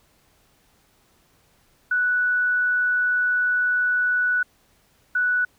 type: tone bursts at uneven times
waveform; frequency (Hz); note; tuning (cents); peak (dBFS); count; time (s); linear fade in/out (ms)
sine; 1479; F#6; -1; -18; 2; 1.91-4.43 / 5.15-5.45; 5
effects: pink hiss -61 dBFS RMS until 5.58 s